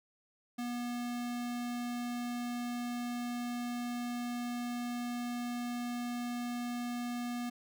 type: tone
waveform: square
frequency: 241.9 Hz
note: B3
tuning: 36 cents flat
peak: -36 dBFS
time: 0.58-7.5 s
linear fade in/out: 10 ms
effects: none

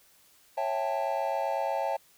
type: chord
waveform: triangle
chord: A dominant seventh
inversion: first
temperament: just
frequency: 550 / 660 / 792 / 880 Hz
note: C#5 / E5 / G5 / A5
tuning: -14 / +2 / +18 / 0 cents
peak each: -31 dBFS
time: 0.57-1.97 s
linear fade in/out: 10 ms
effects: white hiss -61 dBFS RMS until 2.17 s

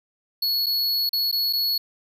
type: tone with dropouts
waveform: square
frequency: 4372 Hz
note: C#8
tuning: 25 cents flat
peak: -21 dBFS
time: 0.42-1.78 s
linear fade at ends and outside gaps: 5 ms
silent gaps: 0.661-0.665 / 1.093-1.13 / 1.315-1.325 / 1.528-1.532 s
effects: none

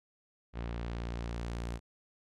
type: tone with low-pass filter sweep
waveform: sawtooth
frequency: 58.27 Hz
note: A#1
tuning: in tune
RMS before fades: -38 dBFS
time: 0.53-1.8 s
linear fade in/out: 50 ms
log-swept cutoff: 3000 to 9500 Hz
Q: 0.83
effects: none

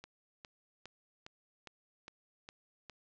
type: click train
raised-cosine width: 0.2 ms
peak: -30 dBFS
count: 8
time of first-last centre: 0.04-2.897 s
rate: 2.45 Hz
effects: low-pass 6000 Hz 12 dB/octave

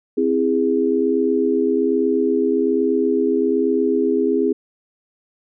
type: chord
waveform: sine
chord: C augmented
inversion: none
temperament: equal with one note detuned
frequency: 261.6 / 329.6 / 410.8 Hz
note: C4 / E4 / G#4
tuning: 0 / 0 / -19 cents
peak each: -20 / -21 / -18 dBFS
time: 0.17-4.53 s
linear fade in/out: 10 ms
effects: none

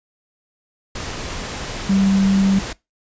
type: tone in noise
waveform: sine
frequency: 194.8 Hz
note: G3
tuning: 11 cents flat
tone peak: -13 dBFS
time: 1.89-2.59 s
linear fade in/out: 5 ms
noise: pink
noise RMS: -28 dBFS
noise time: 0.95-2.73 s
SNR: +12 dB
effects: noise-tail reverb RT60 0.2 s tail -21 dB re dry + resampled to 16000 Hz

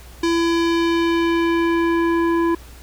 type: tone with low-pass filter sweep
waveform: square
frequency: 335.7 Hz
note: E4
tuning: 32 cents sharp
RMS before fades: -18 dBFS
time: 0.23-2.55 s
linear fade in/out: 5 ms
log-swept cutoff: 5700 to 1300 Hz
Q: 1.2
effects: added 60 Hz sine -39 dBFS peak until 2.82 s + pink hiss -45 dBFS RMS until 2.82 s

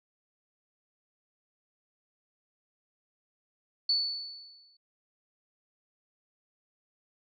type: tone with exponential decay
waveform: sine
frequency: 4462 Hz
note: C#8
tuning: 11 cents sharp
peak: -22 dBFS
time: 3.89-4.77 s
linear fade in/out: 5 ms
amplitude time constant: 190 ms
effects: none

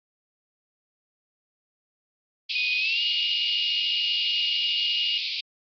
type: band-pass noise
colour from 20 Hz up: white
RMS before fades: -30 dBFS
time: 2.49-5.41 s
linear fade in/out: 10 ms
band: 2300 to 4900 Hz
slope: 96 dB/octave
type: tone with pitch glide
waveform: sine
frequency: 2489 to 2859 Hz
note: D#7 to F7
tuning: 0 to +40 cents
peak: -24 dBFS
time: 2.55-5.18 s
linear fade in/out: 5 ms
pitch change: +240 cents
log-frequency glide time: 2.78-3.01 s
effects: AAC 64 kbps

